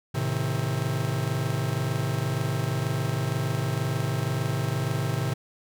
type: chord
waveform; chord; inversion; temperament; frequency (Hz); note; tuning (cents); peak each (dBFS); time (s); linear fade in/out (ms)
45% pulse; A diminished; none; just; 110 / 132 / 158.4; A2 / C3 / Eb3; 0 / +16 / +31; -30 / -28 / -31; 0.14-5.34; 10
effects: none